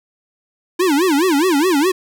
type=tone with vibrato; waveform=square; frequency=324.7 Hz; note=E4; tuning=26 cents flat; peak=-13 dBFS; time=0.79-1.92 s; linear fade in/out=10 ms; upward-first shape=sine; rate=4.8 Hz; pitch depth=280 cents each way; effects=none